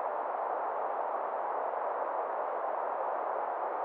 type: band-pass noise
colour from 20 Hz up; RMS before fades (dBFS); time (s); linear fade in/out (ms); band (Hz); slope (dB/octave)
pink; -34; 0-3.84; 0; 600 to 1000; 24
effects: none